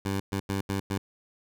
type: tone bursts at uneven times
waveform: 15% pulse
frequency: 98 Hz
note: G2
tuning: in tune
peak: -21 dBFS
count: 5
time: 0.05-0.2 / 0.32-0.4 / 0.49-0.61 / 0.69-0.8 / 0.9-0.98 s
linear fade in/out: 5 ms
effects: none